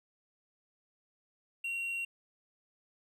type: tone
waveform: triangle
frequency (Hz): 2747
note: F7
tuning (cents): -29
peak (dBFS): -32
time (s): 1.64-2.05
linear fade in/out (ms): 5
effects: none